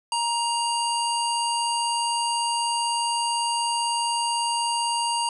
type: harmonic tone with a mistuned harmonic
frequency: 939 Hz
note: A#5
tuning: 12 cents sharp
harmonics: 1 / 3 / 5 / 7 / 9 / 10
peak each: -24 / -30 / -31 / -39 / -34 / -36 dBFS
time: 0.12-5.29 s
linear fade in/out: 2 ms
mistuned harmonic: 9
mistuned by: -16 cents
effects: none